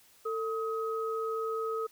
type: tone pair together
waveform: sine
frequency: 447.6 / 1266 Hz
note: A4 / D#6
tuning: +30 / +30 cents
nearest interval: octave + tritone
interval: 1800 cents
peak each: -32 / -35 dBFS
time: 0.25-1.87 s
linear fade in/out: 10 ms
effects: white hiss -61 dBFS RMS until 1.91 s